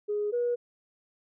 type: tone pair in turn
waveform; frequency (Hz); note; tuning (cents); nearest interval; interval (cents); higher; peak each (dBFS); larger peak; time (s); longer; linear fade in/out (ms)
sine; 415.8 / 482.4; G#4 / B4; +2 / -41; minor third; 257; second; -26 / -24; second; 0.08-0.32 / 0.32-0.56; neither; 20
effects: tanh soft clip ceiling -20 dBFS